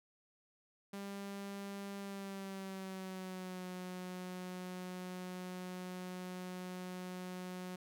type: tone with pitch glide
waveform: sawtooth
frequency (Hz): 198.9 to 182.39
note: G3 to F#3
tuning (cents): +25 to -25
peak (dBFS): -39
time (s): 0.93-7.76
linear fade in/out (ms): 5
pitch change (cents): -150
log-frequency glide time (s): 1.99-3.67
effects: none